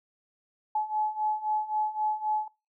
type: beating tone pair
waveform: sine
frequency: 853 / 856.8 Hz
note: G#5 / A5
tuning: +46 / -46 cents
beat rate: 3.8 Hz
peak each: -31 / -28 dBFS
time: 0.75-2.48 s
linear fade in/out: 5 ms
effects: noise-tail reverb RT60 0.3 s tail -26 dB re dry